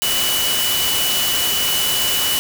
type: tone in noise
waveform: sine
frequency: 2960 Hz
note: F#7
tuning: in tune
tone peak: -20 dBFS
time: 0.02-2.39 s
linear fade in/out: 0 ms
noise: white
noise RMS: -20 dBFS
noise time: 0.02-2.39 s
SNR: -3 dB
effects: none